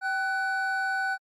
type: tone pair together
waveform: triangle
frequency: 773.7 / 1493 Hz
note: G5 / F#6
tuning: -23 / +15 cents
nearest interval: major seventh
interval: 1138 cents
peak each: -28 / -25 dBFS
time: 0.01-1.18 s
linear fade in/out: 50 ms
effects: MP3 64 kbps